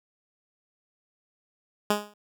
10% pulse tone with exponential decay, 207.7 Hz, G#3, in tune, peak -11 dBFS, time 1.9-2.14 s, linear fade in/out 5 ms, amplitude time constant 52 ms, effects none

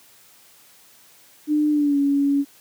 sine tone with pitch glide, 300 to 281.5 Hz, D4 to C#4, +37 to +27 cents, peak -16 dBFS, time 1.47-2.45 s, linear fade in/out 50 ms, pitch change -110 cents, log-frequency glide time 1.71-1.98 s, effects white hiss -52 dBFS RMS until 2.6 s + high-pass 100 Hz 12 dB/octave

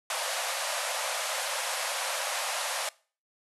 pink band-pass noise, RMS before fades -32 dBFS, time 0.1-2.89 s, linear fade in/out 2 ms, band 520 to 12000 Hz, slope 96 dB/octave, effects noise-tail reverb RT60 0.4 s tail -22 dB re dry

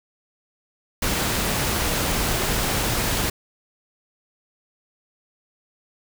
pink noise, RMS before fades -23 dBFS, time 1.02-3.3 s, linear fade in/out 5 ms, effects none

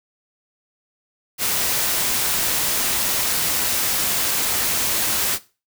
white noise, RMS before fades -21 dBFS, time 1.38-5.39 s, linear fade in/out 50 ms, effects noise-tail reverb RT60 0.3 s tail -17 dB re dry

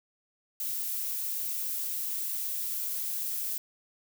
violet noise, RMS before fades -33 dBFS, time 0.6-3.58 s, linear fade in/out 2 ms, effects none

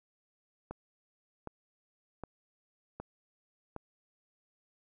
click train, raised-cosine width 1 ms, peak -26 dBFS, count 5, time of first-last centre 0.71-3.763 s, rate 1.31 Hz, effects none

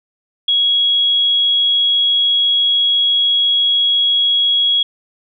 sine tone, 3322 Hz, G#7, in tune, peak -11 dBFS, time 0.48-4.83 s, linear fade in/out 5 ms, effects none

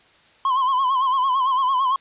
triangle tone with vibrato, 1046.5 Hz, C6, in tune, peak -15 dBFS, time 0.45-1.96 s, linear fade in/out 2 ms, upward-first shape sine, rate 8.9 Hz, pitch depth 87 cents each way, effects white hiss -54 dBFS RMS until 2 s + resampled to 8000 Hz

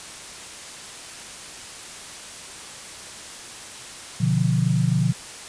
sine chord, B diminished, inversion none, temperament equal, 123.47 / 146.83 / 174.61 Hz, B2 / D3 / F3, 0 / 0 / 0 cents, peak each -22 dBFS, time 4.2-5.13 s, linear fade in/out 10 ms, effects white hiss -38 dBFS RMS until 5.48 s + resampled to 22050 Hz

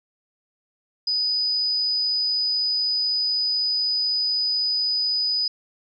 sine tone, 4978 Hz, D#8, in tune, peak -20 dBFS, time 1.07-5.48 s, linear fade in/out 5 ms, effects none

